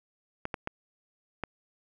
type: clicks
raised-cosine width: 0.5 ms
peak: -17 dBFS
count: 4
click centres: 0.454 / 0.542 / 0.674 / 1.437 s
effects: none